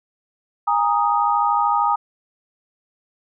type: chord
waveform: sine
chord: Ab suspended second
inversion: none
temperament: equal with one note detuned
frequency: 819.2 / 932.3 / 1244.5 Hz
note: Ab5 / Bb5 / Eb6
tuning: -24 / 0 / 0 cents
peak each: -20 dBFS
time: 0.67-1.96 s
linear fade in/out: 10 ms
effects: none